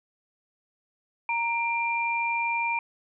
sine tone pair together, 932.3 / 2379 Hz, A#5 / D7, 0 / +22 cents, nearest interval octave + major third, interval 1622 cents, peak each -27 dBFS, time 1.29-2.79 s, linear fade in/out 2 ms, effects none

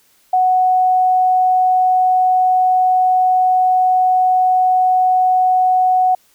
sine tone, 740 Hz, F#5, in tune, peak -10 dBFS, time 0.33-6.15 s, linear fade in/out 5 ms, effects white hiss -55 dBFS RMS until 6.34 s

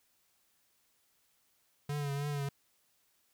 square tone with vibrato, 143.2 Hz, D3, 43 cents flat, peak -34 dBFS, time 1.89-2.49 s, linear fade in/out 5 ms, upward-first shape triangle, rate 3.2 Hz, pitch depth 52 cents each way, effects white hiss -73 dBFS RMS until 3.33 s

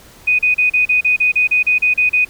sine tone bursts, 2489 Hz, D#7, in tune, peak -10 dBFS, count 13, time 0.27-2.25 s, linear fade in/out 10 ms, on 120 ms, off 35 ms, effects pink hiss -43 dBFS RMS until 2.29 s

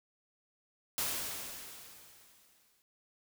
white noise with exponential decay, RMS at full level -33 dBFS, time 0.98-2.82 s, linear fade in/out 0 ms, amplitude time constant 400 ms, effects none

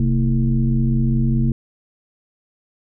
sine tone with frequency modulation, 130.81 Hz, C3, in tune, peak -14 dBFS, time 0-1.52 s, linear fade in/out 2 ms, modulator 95.5 Hz, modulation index 1.2, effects none

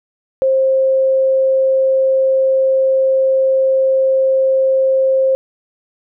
sine tone, 530 Hz, C5, 22 cents sharp, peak -10 dBFS, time 0.42-5.35 s, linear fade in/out 0 ms, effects none

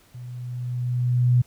sine tone with level ramp, 123.47 Hz, B2, in tune, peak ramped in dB -35 to -13 dBFS, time 0.14-1.42 s, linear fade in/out 10 ms, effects pink hiss -57 dBFS RMS until 1.46 s

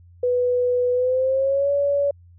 sine tone with pitch glide, 493.9 to 567.3 Hz, B4 to C#5, 0 to +40 cents, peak -17 dBFS, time 0.23-2.11 s, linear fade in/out 5 ms, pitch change +240 cents, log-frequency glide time 0.93-1.71 s, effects added 87 Hz sine -46 dBFS peak until 2.38 s

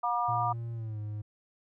harmonic tone, 239.6 Hz, A#3, 48 cents sharp, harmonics 3 / 4 / 5, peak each -31 / -31 / -31 dBFS, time 0.03-0.53 s, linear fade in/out 10 ms
triangle tone with pitch glide, 116.54 to 105.64 Hz, A#2 to G#2, 0 to +30 cents, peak -32 dBFS, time 0.28-1.22 s, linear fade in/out 10 ms, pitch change -170 cents, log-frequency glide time 0.73-0.99 s
effects none

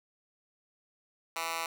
10% pulse tone with high-pass filter, 164.81 Hz, E3, in tune, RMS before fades -35 dBFS, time 1.36-1.66 s, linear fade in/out 2 ms, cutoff 1200 Hz, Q 1.2, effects none

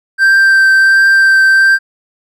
triangle tone with vibrato, 1568 Hz, G6, in tune, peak -3 dBFS, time 0.18-1.79 s, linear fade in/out 50 ms, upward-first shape triangle, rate 1.4 Hz, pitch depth 13 cents each way, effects none

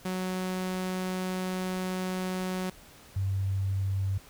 sawtooth / sine tone pair in turn, 185 / 96.96 Hz, F#3 / G2, 0 / -18 cents, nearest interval major seventh, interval 1118 cents, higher first, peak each -26 dBFS, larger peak neither, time 0.05-2.7 / 3.16-4.18 s, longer first, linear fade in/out 5 ms, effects pink hiss -53 dBFS RMS until 4.29 s

